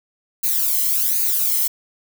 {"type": "noise with flanger", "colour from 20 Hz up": "violet", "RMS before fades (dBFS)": -19, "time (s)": [0.43, 1.68], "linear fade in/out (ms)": 10, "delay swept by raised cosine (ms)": [0.45, 0.98], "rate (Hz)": 1.3, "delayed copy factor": 0.95, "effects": []}